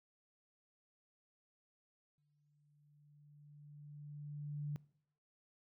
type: tone with exponential growth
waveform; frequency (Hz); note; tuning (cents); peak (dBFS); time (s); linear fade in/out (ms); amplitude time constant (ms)
sine; 146.83; D3; 0; -37; 2.18-4.76; 0; 560
effects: noise-tail reverb RT60 0.7 s tail -22 dB re dry